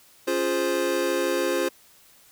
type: chord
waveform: square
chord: Db major seventh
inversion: none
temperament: equal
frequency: 277.2 / 349.2 / 415.3 / 523.3 Hz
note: Db4 / F4 / Ab4 / C5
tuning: 0 / 0 / 0 / 0 cents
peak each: -33 / -27 / -31 / -27 dBFS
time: 0.27-1.69 s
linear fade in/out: 10 ms
effects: white hiss -55 dBFS RMS until 2.31 s